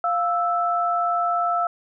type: tone pair together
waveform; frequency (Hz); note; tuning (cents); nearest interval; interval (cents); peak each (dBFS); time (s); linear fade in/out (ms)
sine; 698.5 / 1318.6; F5 / E6; 0 / 0; major seventh; 1100; -22; 0.04-1.67; 2
effects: none